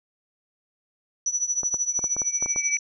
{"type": "tone with tremolo", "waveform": "sine", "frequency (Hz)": 5920, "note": "F#8", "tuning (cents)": 0, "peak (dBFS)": -19, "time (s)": [1.26, 2.79], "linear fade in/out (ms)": 2, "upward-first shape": "triangle", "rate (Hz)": 13, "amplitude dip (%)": 90}
{"type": "clicks", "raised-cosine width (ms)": 1, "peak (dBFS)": -21, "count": 9, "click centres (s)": [1.633, 1.743, 1.992, 2.042, 2.166, 2.218, 2.425, 2.46, 2.561]}
{"type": "tone with exponential growth", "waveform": "sine", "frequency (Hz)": 2300, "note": "D7", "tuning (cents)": -37, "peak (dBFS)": -23, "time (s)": [1.89, 2.77], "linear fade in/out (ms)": 1, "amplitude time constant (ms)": 190}
{"effects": []}